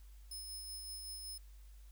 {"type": "tone with tremolo", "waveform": "15% pulse", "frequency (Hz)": 5200, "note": "E8", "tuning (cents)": -24, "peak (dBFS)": -38, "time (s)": [0.31, 1.38], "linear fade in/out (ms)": 5, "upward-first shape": "sine", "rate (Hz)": 5.3, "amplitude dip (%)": 30, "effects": ["added 50 Hz sine -53 dBFS peak until 1.91 s", "white hiss -70 dBFS RMS until 1.91 s"]}